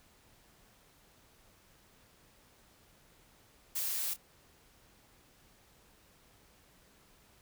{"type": "noise with echo", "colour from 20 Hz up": "blue", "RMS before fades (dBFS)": -35, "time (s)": [3.75, 4.14], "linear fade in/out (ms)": 10, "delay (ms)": 27, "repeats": 1, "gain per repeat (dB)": -14, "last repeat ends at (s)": 4.167, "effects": ["pink hiss -64 dBFS RMS until 7.41 s"]}